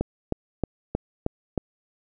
click train, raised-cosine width 2 ms, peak -10 dBFS, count 6, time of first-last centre 0.01-1.577 s, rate 3.19 Hz, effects none

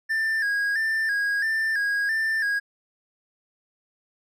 triangle tone with vibrato, 1711 Hz, A6, 49 cents flat, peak -20 dBFS, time 0.09-2.6 s, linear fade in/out 20 ms, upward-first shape square, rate 1.5 Hz, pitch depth 71 cents each way, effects none

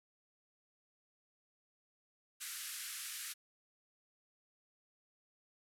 white band-pass noise, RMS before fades -45 dBFS, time 2.4-3.34 s, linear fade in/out 20 ms, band 1300 to 13000 Hz, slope 48 dB/octave, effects none

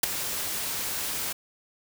white noise with ADSR envelope, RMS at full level -17 dBFS, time 0.03-1.33 s, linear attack 7 ms, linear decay 7 ms, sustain -14 dB, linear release 9 ms, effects none

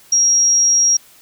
sine tone, 5640 Hz, F8, 16 cents sharp, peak -10 dBFS, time 0.12-0.97 s, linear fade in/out 5 ms, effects white hiss -47 dBFS RMS until 1.21 s

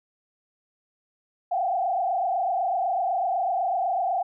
sine tone with frequency modulation, 735 Hz, F#5, 12 cents flat, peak -22 dBFS, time 1.51-4.23 s, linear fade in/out 10 ms, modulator 28 Hz, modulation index 1.9, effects none

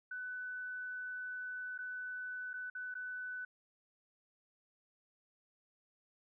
sine tone with dropouts, 1498 Hz, F#6, 21 cents sharp, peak -40 dBFS, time 0.11-3.45 s, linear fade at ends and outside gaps 5 ms, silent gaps 1.779-1.787 / 2.533-2.538 / 2.7-2.75 / 2.942-2.951 s, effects none

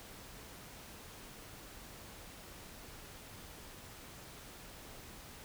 silence, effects pink hiss -52 dBFS RMS until 5.44 s

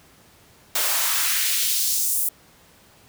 white noise with high-pass filter sweep, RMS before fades -22 dBFS, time 0.75-2.29 s, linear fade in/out 5 ms, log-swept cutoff 530 to 11000 Hz, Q 1.2, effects pink hiss -53 dBFS RMS until 3.08 s + high-pass 60 Hz 12 dB/octave

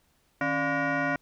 sine tone with frequency modulation, 587 Hz, D5, 1 cent flat, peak -23 dBFS, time 0.41-1.16 s, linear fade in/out 2 ms, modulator 431 Hz, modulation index 3.3, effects tanh soft clip ceiling -21 dBFS + pink hiss -68 dBFS RMS until 1.21 s

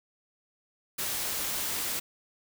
white noise, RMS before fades -32 dBFS, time 0.98-2 s, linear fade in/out 10 ms, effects none

